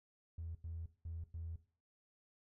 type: tone bursts at uneven times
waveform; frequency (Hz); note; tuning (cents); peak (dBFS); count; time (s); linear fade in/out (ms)
triangle; 82.41; E2; 0; -39; 4; 0.38-0.55 / 0.64-0.86 / 1.05-1.24 / 1.34-1.56; 5
effects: noise-tail reverb RT60 0.4 s tail -17 dB re dry + tanh soft clip ceiling -39 dBFS